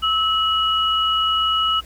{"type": "tone pair together", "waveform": "sine", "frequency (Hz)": [1300, 2918], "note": ["E6", "F#7"], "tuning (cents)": [-24, -25], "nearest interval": "octave + major second", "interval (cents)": 1399, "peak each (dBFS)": -19, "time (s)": [0.02, 1.81], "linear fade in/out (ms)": 20, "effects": ["added 60 Hz sine -40 dBFS peak until 1.85 s", "pink hiss -47 dBFS RMS until 1.85 s"]}